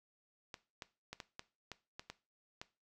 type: clicks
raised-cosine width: 0.2 ms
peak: -27 dBFS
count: 9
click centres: 0.542 / 0.822 / 1.13 / 1.202 / 1.394 / 1.717 / 1.995 / 2.1 / 2.615 s
effects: noise-tail reverb RT60 0.3 s tail -17 dB re dry